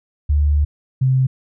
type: tone pair in turn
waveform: sine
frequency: 73.42 / 130.82 Hz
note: D2 / C3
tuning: 0 / 0 cents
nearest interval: minor seventh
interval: 1000 cents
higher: second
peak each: -12 dBFS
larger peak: neither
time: 0.29-0.65 / 1.01-1.27 s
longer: first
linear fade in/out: 10 ms
effects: none